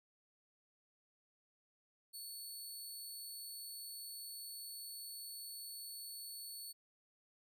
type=tone; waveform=15% pulse; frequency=4435 Hz; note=C#8; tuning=in tune; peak=-40 dBFS; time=2.13-6.73 s; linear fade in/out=20 ms; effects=none